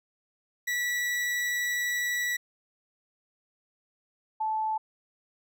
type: tone pair in turn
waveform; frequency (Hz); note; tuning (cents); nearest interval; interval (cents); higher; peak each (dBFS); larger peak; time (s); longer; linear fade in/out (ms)
40% pulse / sine; 1948 / 872; B6 / A5; -24 / -16; octave + major second; 1392; first; -26; neither; 0.67-2.37 / 4.4-4.78; first; 10
effects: none